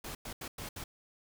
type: noise bursts at uneven times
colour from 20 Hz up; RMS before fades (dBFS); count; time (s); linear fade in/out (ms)
pink; -42; 5; 0.04-0.15 / 0.25-0.33 / 0.41-0.48 / 0.58-0.69 / 0.76-0.84; 5
effects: none